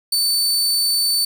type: tone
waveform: sawtooth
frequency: 4525 Hz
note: C#8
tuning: 35 cents sharp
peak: -13 dBFS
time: 0.12-1.25 s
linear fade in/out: 5 ms
effects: 7-bit